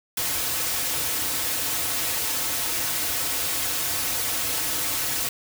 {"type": "noise with comb filter", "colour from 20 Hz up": "white", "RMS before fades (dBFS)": -26, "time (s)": [0.17, 5.29], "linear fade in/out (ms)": 5, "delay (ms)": 5, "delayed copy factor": -0.75, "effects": []}